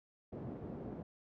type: band-pass noise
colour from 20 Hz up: pink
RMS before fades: -45 dBFS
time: 0.32-1.03 s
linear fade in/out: 10 ms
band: 130 to 420 Hz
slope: 12 dB/octave
effects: none